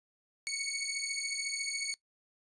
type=beating tone pair; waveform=15% pulse; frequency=2217 / 2231 Hz; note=C#7 / C#7; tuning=0 / +11 cents; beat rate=14 Hz; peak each=-30 dBFS; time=0.47-1.94 s; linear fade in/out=0 ms; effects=noise-tail reverb RT60 0.1 s tail -20 dB re dry + resampled to 22050 Hz